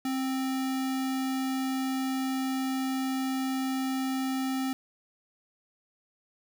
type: tone with sample-and-hold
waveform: sine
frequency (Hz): 264.2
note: C4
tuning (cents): +17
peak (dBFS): -27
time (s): 0.05-4.73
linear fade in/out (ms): 2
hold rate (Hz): 1050
effects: none